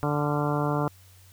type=harmonic tone with a mistuned harmonic; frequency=146.9 Hz; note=D3; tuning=1 cent sharp; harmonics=1 / 2 / 3 / 4 / 5 / 6 / 7 / 8 / 9; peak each=-27 / -30 / -32 / -33 / -34 / -35 / -35 / -36 / -37 dBFS; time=0.03-0.88 s; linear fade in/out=0 ms; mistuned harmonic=9; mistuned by=+69 cents; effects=added 93 Hz sine -52 dBFS peak until 1.32 s + white hiss -57 dBFS RMS until 1.32 s